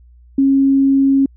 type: tone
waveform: sine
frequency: 272.5 Hz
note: C#4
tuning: 29 cents flat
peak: -9 dBFS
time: 0.38-1.26 s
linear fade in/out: 5 ms
effects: added 60 Hz sine -42 dBFS peak until 1.36 s